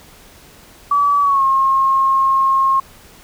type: tone with pitch glide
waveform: sine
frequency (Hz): 1146 to 1075.4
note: D6 to C6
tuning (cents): -43 to +47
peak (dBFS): -11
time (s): 0.91-2.8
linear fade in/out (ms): 5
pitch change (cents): -110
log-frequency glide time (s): 1.22-1.44
effects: pink hiss -44 dBFS RMS until 3.23 s